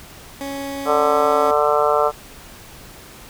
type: tone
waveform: 20% pulse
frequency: 277.2 Hz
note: C#4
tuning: in tune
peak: -21 dBFS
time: 0.41-1.51 s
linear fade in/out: 0 ms
type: harmonic tone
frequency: 148.4 Hz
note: D3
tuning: 18 cents sharp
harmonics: 3 / 4 / 5 / 6 / 7 / 8 / 9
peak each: -20 / -19 / -22 / -26 / -24 / -23 / -22 dBFS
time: 0.85-2.12 s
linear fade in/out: 50 ms
effects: pink hiss -41 dBFS RMS until 3.29 s